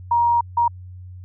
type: tone bursts at uneven times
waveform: sine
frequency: 945 Hz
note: A#5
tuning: 23 cents sharp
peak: -14 dBFS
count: 2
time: 0.11-0.41 / 0.57-0.68 s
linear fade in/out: 5 ms
effects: added 91 Hz sine -35 dBFS peak until 1.24 s